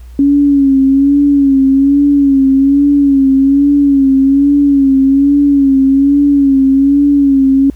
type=tone with vibrato; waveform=sine; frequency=277.2 Hz; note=C#4; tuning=in tune; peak=-5 dBFS; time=0.19-7.7 s; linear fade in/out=2 ms; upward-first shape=sine; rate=1.2 Hz; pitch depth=57 cents each way; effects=added 60 Hz sine -29 dBFS peak until 7.75 s + pink hiss -49 dBFS RMS until 7.75 s